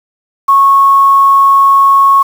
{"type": "tone with quantisation", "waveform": "sine", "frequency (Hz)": 1100, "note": "C#6", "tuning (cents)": -14, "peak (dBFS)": -3, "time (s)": [0.48, 2.23], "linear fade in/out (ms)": 10, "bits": 5, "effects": []}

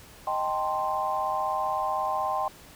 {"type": "chord", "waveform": "sine", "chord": "A half-diminished seventh", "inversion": "second", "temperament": "equal", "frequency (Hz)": [622.3, 784, 880, 1046.5], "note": ["Eb5", "G5", "A5", "C6"], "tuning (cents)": [0, 0, 0, 0], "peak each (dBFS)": [-33, -29, -35, -29], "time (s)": [0.27, 2.48], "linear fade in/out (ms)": 2, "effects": ["pink hiss -50 dBFS RMS until 2.75 s"]}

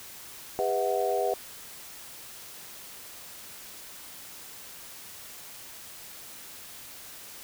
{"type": "tone cluster", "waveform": "sine", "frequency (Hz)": [403.8, 495.5, 650, 739], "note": ["G#4", "B4", "E5", "F#5"], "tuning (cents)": [-49, 6, -24, -2], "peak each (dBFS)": -30, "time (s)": [0.59, 1.34], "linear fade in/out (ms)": 0, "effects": ["white hiss -45 dBFS RMS until 7.43 s"]}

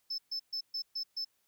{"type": "tone bursts", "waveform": "sine", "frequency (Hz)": 5260, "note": "E8", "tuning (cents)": -5, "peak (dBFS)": -31, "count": 6, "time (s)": [0.1, 1.248], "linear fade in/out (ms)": 10, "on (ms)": 83, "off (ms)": 130, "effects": ["tanh soft clip ceiling -32 dBFS", "white hiss -75 dBFS RMS until 1.47 s"]}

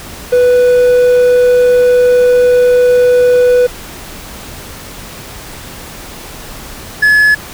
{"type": "tone pair in turn", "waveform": "triangle", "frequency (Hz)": [493.9, 1707], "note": ["B4", "G#6"], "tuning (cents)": [0, 47], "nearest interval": "octave + major sixth", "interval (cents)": 2147, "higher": "second", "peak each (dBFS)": -3, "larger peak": "neither", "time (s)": [[0.32, 3.67], [7.02, 7.35]], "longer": "first", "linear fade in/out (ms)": 10, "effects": ["pink hiss -29 dBFS RMS until 7.53 s"]}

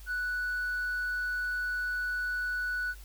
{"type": "tone with tanh clipping", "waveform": "triangle", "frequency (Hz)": 1480, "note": "F#6", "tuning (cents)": 0, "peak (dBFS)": -30, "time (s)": [0.06, 2.95], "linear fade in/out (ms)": 50, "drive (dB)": 6, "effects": ["added 50 Hz sine -45 dBFS peak until 3.04 s", "white hiss -56 dBFS RMS until 3.04 s"]}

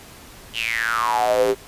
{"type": "tone with high-pass filter sweep", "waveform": "square", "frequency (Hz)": 57.2, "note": "A#1", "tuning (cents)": -32, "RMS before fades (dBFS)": -20, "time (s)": [0.53, 1.55], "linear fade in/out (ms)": 50, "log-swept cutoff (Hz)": [3100, 380], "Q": 9.7, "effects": ["pink hiss -43 dBFS RMS until 1.67 s", "resampled to 32000 Hz"]}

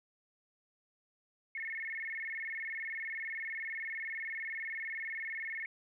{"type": "tone with vibrato", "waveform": "sine", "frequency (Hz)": 1987, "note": "B6", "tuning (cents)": 10, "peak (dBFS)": -37, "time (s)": [1.55, 5.66], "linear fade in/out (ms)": 2, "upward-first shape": "square", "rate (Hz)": 20, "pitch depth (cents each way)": 160, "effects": []}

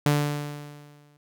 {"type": "tone with exponential decay", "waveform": "sawtooth", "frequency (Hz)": 146.5, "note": "D3", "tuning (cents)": -4, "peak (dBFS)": -14, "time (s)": [0.06, 1.17], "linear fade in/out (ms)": 2, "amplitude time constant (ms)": 240, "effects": []}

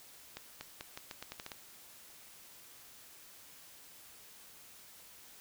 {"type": "accelerating click train", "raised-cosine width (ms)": 0.2, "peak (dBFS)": -25, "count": 10, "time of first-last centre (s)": [0.37, 1.518], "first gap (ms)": 240, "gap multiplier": 0.83, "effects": ["white hiss -56 dBFS RMS until 5.4 s"]}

